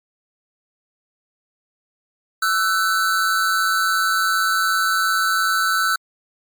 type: tone pair together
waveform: square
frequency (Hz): 1323.3 / 1506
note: E6 / F#6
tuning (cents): +6 / +30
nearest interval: major second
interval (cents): 224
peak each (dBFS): -20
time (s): 2.42-5.96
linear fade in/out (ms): 5
effects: MP3 96 kbps